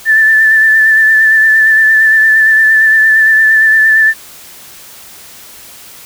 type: tone with vibrato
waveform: sine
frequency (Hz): 1761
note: A6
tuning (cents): +1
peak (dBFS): -4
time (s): 0.05-4.14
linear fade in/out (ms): 50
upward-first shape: sine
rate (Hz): 8.7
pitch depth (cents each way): 25
effects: white hiss -34 dBFS RMS until 6.05 s